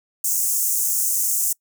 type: high-pass noise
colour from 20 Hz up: pink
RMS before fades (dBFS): -21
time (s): 0.24-1.53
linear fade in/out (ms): 5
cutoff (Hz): 6400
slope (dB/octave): 48
effects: noise-tail reverb RT60 0.1 s tail -25 dB re dry